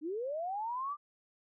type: linear sweep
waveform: sine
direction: up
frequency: 286.3 to 1200 Hz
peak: -34 dBFS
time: 0.01-0.97 s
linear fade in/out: 50 ms
effects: none